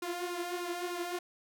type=tone with flanger; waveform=sawtooth; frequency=351.7 Hz; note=F4; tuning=12 cents sharp; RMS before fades=-37 dBFS; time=0.02-1.19 s; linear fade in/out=5 ms; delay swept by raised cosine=0.74 to 4.44 ms; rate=3.3 Hz; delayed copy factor=+0.6; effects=none